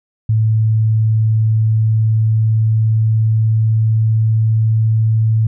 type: tone with pitch glide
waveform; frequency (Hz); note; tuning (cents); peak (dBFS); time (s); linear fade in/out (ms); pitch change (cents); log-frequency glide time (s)
sine; 110 to 110.83; A2 to A2; 0 to +13; -10; 0.29-5.47; 5; +13; 0.89-5.2
effects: none